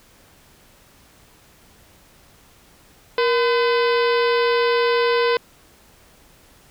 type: harmonic tone with a mistuned harmonic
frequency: 507 Hz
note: B4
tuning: 45 cents sharp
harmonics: 1 / 2 / 3 / 4 / 5 / 6 / 7 / 8 / 9 / 10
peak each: -17 / -23 / -27 / -29 / -31 / -33 / -34 / -35 / -36 / -37 dBFS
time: 3.18-5.37 s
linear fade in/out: 2 ms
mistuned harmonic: 1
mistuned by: -120 cents
effects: pink hiss -52 dBFS RMS until 6.7 s